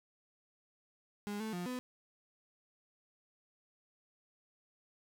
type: tone with pitch steps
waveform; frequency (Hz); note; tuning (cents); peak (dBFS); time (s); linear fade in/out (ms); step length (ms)
35% pulse; 205.4 / 219.3 / 177.1 / 251.4; G#3 / A3 / F3 / B3; -19 / -6 / +24 / +31; -36; 1.27-1.79; 0; 130
effects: none